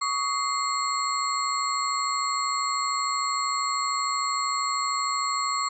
sine tone cluster, 1123 / 1256 / 2087 / 4294 / 7630 Hz, C#6 / D#6 / C7 / C8 / A#8, +22 / +16 / -5 / +44 / +39 cents, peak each -26 / -33 / -35 / -32 / -34 dBFS, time 0.01-5.69 s, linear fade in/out 10 ms, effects none

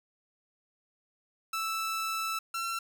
sawtooth tone pair in turn, 1319 / 1351.4 Hz, E6 / E6, +1 / +43 cents, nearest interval unison, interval 42 cents, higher second, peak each -27 / -28 dBFS, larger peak first, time 1.53-2.39 / 2.54-2.79 s, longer first, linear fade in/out 5 ms, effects none

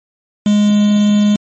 triangle tone with quantisation, 207.7 Hz, G#3, in tune, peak -6 dBFS, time 0.46-1.36 s, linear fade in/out 2 ms, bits 4, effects MP3 32 kbps

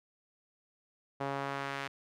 sawtooth tone with band-pass filter sweep, 138.59 Hz, C#3, in tune, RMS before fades -37 dBFS, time 1.2-1.88 s, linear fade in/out 10 ms, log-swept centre 770 to 2000 Hz, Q 1, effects none

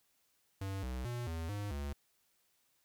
square tone with pitch steps, 97.1 / 63.2 / 120.8 / 81.8 / 102.5 / 71.3 Hz, G2 / B1 / B2 / E2 / G#2 / C#2, -16 / +41 / -38 / -13 / -22 / +49 cents, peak -38 dBFS, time 0.61-1.93 s, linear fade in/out 5 ms, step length 220 ms, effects white hiss -75 dBFS RMS until 2.84 s

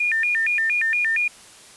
sine tone with vibrato, 2093 Hz, C7, in tune, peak -18 dBFS, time 0-1.28 s, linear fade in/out 5 ms, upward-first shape square, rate 4.3 Hz, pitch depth 260 cents each way, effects white hiss -46 dBFS RMS until 1.76 s + resampled to 24000 Hz

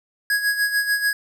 square tone with tremolo, 1661.2 Hz, G#6, in tune, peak -17 dBFS, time 0.3-1.13 s, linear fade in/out 2 ms, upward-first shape sine, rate 6.8 Hz, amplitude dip 65%, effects none

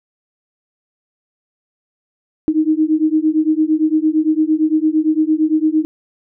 sine beating tone pair, 307.8 / 316.6 Hz, D#4 / D#4, -19 / +30 cents, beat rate 8.8 Hz, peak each -15 dBFS, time 2.48-5.85 s, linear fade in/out 0 ms, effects none

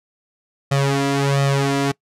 sawtooth tone with flanger, 139 Hz, C#3, 5 cents sharp, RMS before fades -18 dBFS, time 0.71-1.92 s, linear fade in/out 10 ms, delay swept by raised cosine 1.6 to 3 ms, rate 1.4 Hz, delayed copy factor +0.9, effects noise-tail reverb RT60 0.1 s tail -23 dB re dry + low-pass 9000 Hz 12 dB/octave

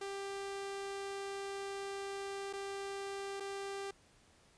sawtooth tone with dropouts, 394.9 Hz, G4, 13 cents sharp, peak -36 dBFS, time 0.01-3.91 s, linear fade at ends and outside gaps 5 ms, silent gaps 2.529-2.534 / 3.4-3.404 s, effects pink hiss -66 dBFS RMS until 4.57 s + resampled to 22050 Hz

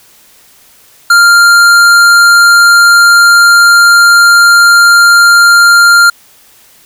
sine tone with hard clipping, 1396 Hz, F6, 1 cent flat, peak -3 dBFS, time 1.1-6.1 s, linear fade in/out 5 ms, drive 14 dB, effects white hiss -42 dBFS RMS until 6.85 s

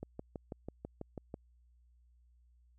click train, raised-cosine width 2 ms, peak -28 dBFS, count 9, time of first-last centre 0.03-1.341 s, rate 6.1 Hz, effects added 60 Hz sine -63 dBFS peak until 2.78 s

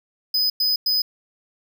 square tone bursts, 5010 Hz, D#8, 11 cents sharp, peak -18 dBFS, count 3, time 0.34-1.02 s, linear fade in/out 5 ms, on 160 ms, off 100 ms, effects none

